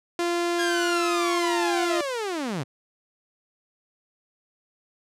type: tone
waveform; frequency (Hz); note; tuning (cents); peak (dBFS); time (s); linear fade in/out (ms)
sawtooth; 345.5; F4; -19; -19; 0.19-2.01; 2
type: linear sweep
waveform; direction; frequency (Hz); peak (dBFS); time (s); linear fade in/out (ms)
sawtooth; down; 1657 to 118.2; -23; 0.58-2.64; 20
effects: low-pass 9000 Hz 12 dB/octave